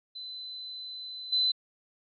sine tone with level steps, 4027 Hz, B7, 33 cents sharp, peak -38 / -23 dBFS, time 0.15-1.52 s, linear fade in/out 10 ms, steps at 1.32 s, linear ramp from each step 10 ms, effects AAC 48 kbps

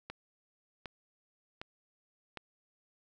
click train, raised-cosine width 0.3 ms, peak -25 dBFS, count 4, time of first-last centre 0.1-2.373 s, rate 1.32 Hz, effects none

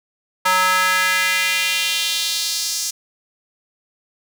square tone with high-pass filter sweep, 185 Hz, F#3, in tune, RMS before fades -19 dBFS, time 0.45-2.91 s, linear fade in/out 10 ms, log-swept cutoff 1100 to 5900 Hz, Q 2.2, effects none

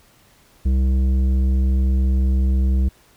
sine tone with tanh clipping, 65.3 Hz, C2, 3 cents flat, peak -16 dBFS, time 0.65-2.89 s, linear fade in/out 10 ms, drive 10 dB, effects pink hiss -54 dBFS RMS until 3.16 s

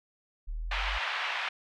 sine linear sweep, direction up, 36.71 to 50.7 Hz, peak -32 dBFS, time 0.47-0.99 s, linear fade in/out 20 ms
white band-pass noise, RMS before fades -33 dBFS, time 0.71-1.49 s, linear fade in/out 5 ms, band 740 to 3000 Hz, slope 24 dB/octave
effects none

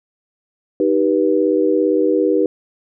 sine chord, Eb augmented, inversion none, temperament just, 311.1 / 388.9 / 486.1 Hz, Eb4 / G4 / B4, 0 / -14 / -28 cents, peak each -17 dBFS, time 0.8-2.46 s, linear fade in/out 2 ms, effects none

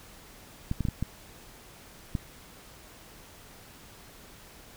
clicks, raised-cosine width 5 ms, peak -16 dBFS, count 6, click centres 0.714 / 0.807 / 0.852 / 0.886 / 1.026 / 2.152 s, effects pink hiss -51 dBFS RMS until 4.76 s

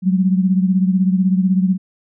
sine beating tone pair, 185 / 201 Hz, F#3 / G3, 0 / +44 cents, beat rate 16 Hz, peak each -13 / -19 dBFS, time 0.02-1.78 s, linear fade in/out 50 ms, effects none

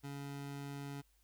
25% pulse tone, 140.9 Hz, C#3, 29 cents sharp, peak -39 dBFS, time 0.03-1.02 s, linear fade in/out 20 ms, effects added 51 Hz sine -70 dBFS peak until 1.23 s + white hiss -75 dBFS RMS until 1.23 s

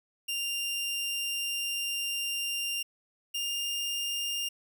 sawtooth tone pair in turn, 2791 / 2807 Hz, F7 / F7, -2 / +8 cents, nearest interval unison, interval 10 cents, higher second, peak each -27 dBFS, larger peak neither, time 0.28-2.83 / 3.34-4.49 s, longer first, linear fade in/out 10 ms, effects none

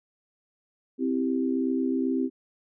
sine chord, C major, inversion none, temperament equal, 261.6 / 329.6 / 392 Hz, C4 / E4 / G4, 0 / 0 / 0 cents, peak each -25 / -30 / -31 dBFS, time 0.98-2.3 s, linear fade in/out 50 ms, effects none

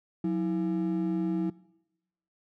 triangle ring-modulated tone, 253.6 Hz, B3, 46 cents sharp, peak -20 dBFS, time 0.24-1.5 s, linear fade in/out 5 ms, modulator 71.3 Hz, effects noise-tail reverb RT60 0.9 s tail -22 dB re dry + tanh soft clip ceiling -17 dBFS

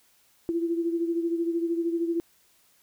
sine beating tone pair, 335.1 / 348.1 Hz, E4 / F4, +29 / -6 cents, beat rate 13 Hz, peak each -25 / -32 dBFS, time 0.49-2.2 s, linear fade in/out 0 ms, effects white hiss -63 dBFS RMS until 2.82 s

